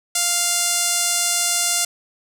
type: tone with band-pass filter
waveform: sawtooth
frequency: 698.5 Hz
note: F5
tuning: in tune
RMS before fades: -20 dBFS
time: 0.15-1.85 s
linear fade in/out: 5 ms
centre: 8100 Hz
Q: 1.6
effects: none